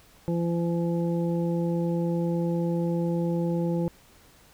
harmonic tone, 170 Hz, F3, 46 cents flat, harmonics 1 / 2 / 3 / 5, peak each -25 / -30 / -32 / -41 dBFS, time 0.28-3.88 s, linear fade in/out 0 ms, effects pink hiss -56 dBFS RMS until 4.53 s

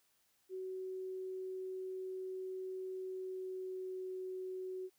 sine tone with pitch glide, 374.9 to 372.5 Hz, F#4 to F#4, +23 to +12 cents, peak -40 dBFS, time 0.49-4.9 s, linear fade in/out 50 ms, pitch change -11 cents, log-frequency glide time 2.91-4.09 s, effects white hiss -75 dBFS RMS until 4.98 s

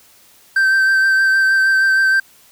triangle tone with vibrato, 1558 Hz, G6, 11 cents flat, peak -9 dBFS, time 0.56-2.2 s, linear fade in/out 5 ms, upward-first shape sine, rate 6.4 Hz, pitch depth 17 cents each way, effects white hiss -49 dBFS RMS until 2.51 s

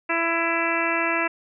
harmonic tone, 333.5 Hz, E4, 20 cents sharp, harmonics 1 / 2 / 3 / 4 / 5 / 6 / 7 / 8, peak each -29 / -29 / -29 / -29 / -29 / -29 / -29 / -29 dBFS, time 0.09-1.28 s, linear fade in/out 10 ms, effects none

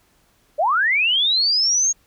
sine linear sweep, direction up, 536 to 6645 Hz, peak -15 dBFS, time 0.58-1.93 s, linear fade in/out 20 ms, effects pink hiss -60 dBFS RMS until 2.06 s

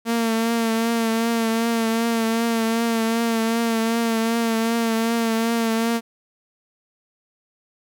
sawtooth tone with vibrato, 228.2 Hz, A#3, 37 cents flat, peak -15 dBFS, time 0.05-6.01 s, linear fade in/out 50 ms, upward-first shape triangle, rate 2.6 Hz, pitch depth 38 cents each way, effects none

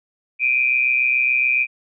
sine tone pair together, 2362 / 2489 Hz, D7 / D#7, +9 / 0 cents, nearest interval minor second, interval 91 cents, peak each -18 dBFS, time 0.39-1.67 s, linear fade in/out 50 ms, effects none

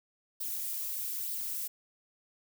violet noise with flanger, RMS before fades -36 dBFS, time 0.4-1.68 s, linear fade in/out 10 ms, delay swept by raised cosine 0.2 to 3.9 ms, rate 1.1 Hz, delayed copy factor +0.5, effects none

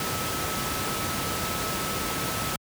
sine tone in noise, 1300 Hz, E6, 24 cents flat, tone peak -35 dBFS, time 0-2.56 s, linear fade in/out 2 ms, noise pink, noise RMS -29 dBFS, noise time 0-2.56 s, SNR -9 dB, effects high-pass 80 Hz 12 dB/octave

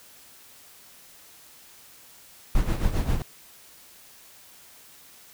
brown noise with tremolo, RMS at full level -21 dBFS, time 2.55-3.22 s, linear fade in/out 2 ms, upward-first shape sine, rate 7.5 Hz, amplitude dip 65%, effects white hiss -51 dBFS RMS until 5.33 s

